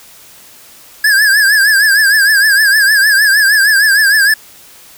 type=tone with vibrato; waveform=square; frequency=1661.2 Hz; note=G#6; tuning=in tune; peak=-7 dBFS; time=1.04-4.34 s; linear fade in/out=5 ms; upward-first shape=triangle; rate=6.5 Hz; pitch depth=120 cents each way; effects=white hiss -39 dBFS RMS until 4.97 s